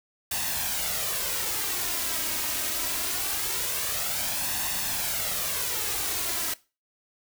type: noise with flanger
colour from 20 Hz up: white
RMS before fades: -29 dBFS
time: 0.31-6.54 s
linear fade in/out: 5 ms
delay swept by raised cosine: 1.1 to 3.2 ms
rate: 0.23 Hz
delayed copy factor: +0.55
effects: noise-tail reverb RT60 0.3 s tail -20 dB re dry